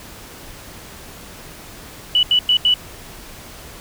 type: tone bursts at uneven times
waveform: sine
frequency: 2960 Hz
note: F#7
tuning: in tune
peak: -11 dBFS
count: 4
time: 2.15-2.23 / 2.31-2.39 / 2.49-2.57 / 2.65-2.74 s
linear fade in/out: 2 ms
effects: pink hiss -38 dBFS RMS until 3.8 s